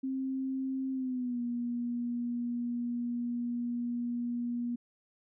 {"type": "tone with pitch glide", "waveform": "sine", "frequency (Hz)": [264.7, 239.9], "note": ["C4", "A#3"], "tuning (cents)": [20, 50], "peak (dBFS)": -31, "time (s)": [0.03, 4.76], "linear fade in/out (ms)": 10, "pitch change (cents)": -170, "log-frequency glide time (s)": [0.92, 1.41], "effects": []}